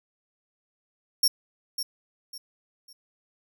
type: tone with echo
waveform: sawtooth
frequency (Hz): 5510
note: F8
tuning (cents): -24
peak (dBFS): -15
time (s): 1.23-1.28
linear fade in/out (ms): 5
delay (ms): 550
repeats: 3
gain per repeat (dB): -10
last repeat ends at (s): 2.93
effects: none